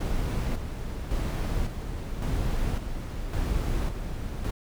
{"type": "noise with tremolo", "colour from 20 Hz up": "brown", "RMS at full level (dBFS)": -27, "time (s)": [0, 4.51], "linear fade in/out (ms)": 10, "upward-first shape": "square", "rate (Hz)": 0.9, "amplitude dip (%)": 50, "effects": []}